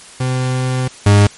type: tone pair in turn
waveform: 40% pulse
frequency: 128.3 / 102.04 Hz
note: C3 / G#2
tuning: -34 / -30 cents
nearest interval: major third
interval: 396 cents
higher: first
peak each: -14 / -5 dBFS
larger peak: second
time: 0.2-0.88 / 1.06-1.27 s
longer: first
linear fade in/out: 5 ms
effects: white hiss -38 dBFS RMS until 1.37 s + MP3 48 kbps